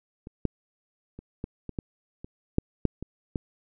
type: clicks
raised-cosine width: 3 ms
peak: -27 / -11 / -28 / -19 / -22 / -17 / -26 / -8 / -8 / -22 / -15 dBFS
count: 11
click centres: 0.271 / 0.453 / 1.19 / 1.441 / 1.693 / 1.788 / 2.245 / 2.584 / 2.853 / 3.026 / 3.358 s
effects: none